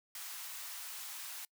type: high-pass noise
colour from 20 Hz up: white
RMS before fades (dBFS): -45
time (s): 0.15-1.45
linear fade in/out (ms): 2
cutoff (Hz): 790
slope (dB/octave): 24
effects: noise-tail reverb RT60 0.1 s tail -26 dB re dry